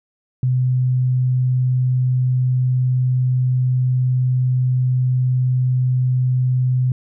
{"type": "tone", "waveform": "sine", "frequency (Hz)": 127.2, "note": "C3", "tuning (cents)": -48, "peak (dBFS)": -14, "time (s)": [0.43, 6.92], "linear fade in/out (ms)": 2, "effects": []}